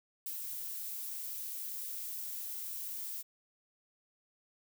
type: noise with ADSR envelope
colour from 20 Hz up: violet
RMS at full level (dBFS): -38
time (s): 0.26-3.23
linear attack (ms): 4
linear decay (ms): 60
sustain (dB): -3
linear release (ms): 24
effects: none